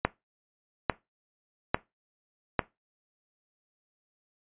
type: click train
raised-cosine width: 0.5 ms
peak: -7 dBFS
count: 4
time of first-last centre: 0.05-2.592 s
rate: 1.18 Hz
effects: noise-tail reverb RT60 0.2 s tail -19 dB re dry + resampled to 8000 Hz